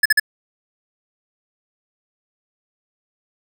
square tone bursts, 1720 Hz, A6, 40 cents flat, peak -11 dBFS, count 3, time 0.03-0.198 s, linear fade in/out 5 ms, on 26 ms, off 45 ms, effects none

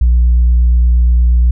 sine tone with vibrato, 60 Hz, B1, 49 cents flat, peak -4 dBFS, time 0.01-1.51 s, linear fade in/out 5 ms, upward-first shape square, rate 8.5 Hz, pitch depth 11 cents each way, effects tanh soft clip ceiling -4 dBFS

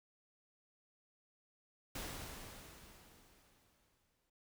pink noise with exponential decay, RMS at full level -43 dBFS, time 1.95-4.3 s, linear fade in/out 5 ms, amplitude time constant 510 ms, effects none

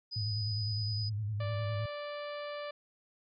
sine tone, 4978 Hz, D#8, in tune, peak -37 dBFS, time 0.11-1.1 s, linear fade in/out 20 ms
sine tone with vibrato, 105.5 Hz, G#2, 28 cents sharp, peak -32 dBFS, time 0.16-1.86 s, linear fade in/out 5 ms, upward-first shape square, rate 9.8 Hz, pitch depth 61 cents each way
harmonic tone, 586 Hz, D5, 4 cents flat, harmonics 1 / 2 / 3 / 4 / 5 / 6 / 7 / 8, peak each -39 / -45 / -49 / -51 / -53 / -55 / -56 / -57 dBFS, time 1.4-2.71 s, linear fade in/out 5 ms
effects none

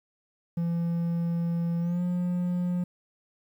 triangle tone with pitch glide, 169.5 to 177.82 Hz, E3 to F3, +49 to +31 cents, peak -23 dBFS, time 0.57-2.84 s, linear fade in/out 5 ms, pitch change +82 cents, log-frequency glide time 1.8-2.02 s, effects 10-bit

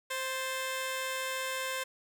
10% pulse tone pair together, 523.8 / 1760 Hz, C5 / A6, +2 / 0 cents, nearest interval octave + major sixth, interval 2098 cents, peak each -25 / -33 dBFS, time 0.1-1.84 s, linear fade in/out 10 ms, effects none

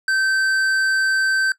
triangle tone with tanh clipping, 1550 Hz, G6, 20 cents flat, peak -18 dBFS, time 0.08-1.52 s, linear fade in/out 2 ms, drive 15 dB, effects noise-tail reverb RT60 0.1 s tail -18 dB re dry

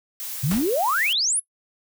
blue noise, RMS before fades -32 dBFS, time 0.2-1.13 s, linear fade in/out 0 ms
sine exponential sweep, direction up, 124 to 11160 Hz, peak -19 dBFS, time 0.43-1.4 s, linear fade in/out 10 ms
pink noise with exponential decay, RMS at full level -27 dBFS, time 0.51-0.81 s, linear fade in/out 1 ms, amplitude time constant 64 ms
effects noise-tail reverb RT60 0.1 s tail -20 dB re dry

